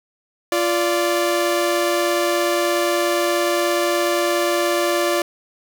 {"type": "tone pair together", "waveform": "sawtooth", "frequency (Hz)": [346.9, 583.8], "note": ["F4", "D5"], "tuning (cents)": [-12, -10], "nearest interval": "major sixth", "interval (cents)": 902, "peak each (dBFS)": -16, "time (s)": [0.52, 5.22], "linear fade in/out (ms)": 2, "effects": []}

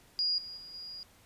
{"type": "tone with level steps", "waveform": "sine", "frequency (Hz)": 4863, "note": "D#8", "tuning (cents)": -40, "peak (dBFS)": [-27, -41, -45, -41], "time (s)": [0.19, 1.03], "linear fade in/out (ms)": 0, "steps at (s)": [0.38, 0.57, 0.74], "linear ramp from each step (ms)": 2, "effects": ["pink hiss -61 dBFS RMS until 1.25 s", "resampled to 32000 Hz"]}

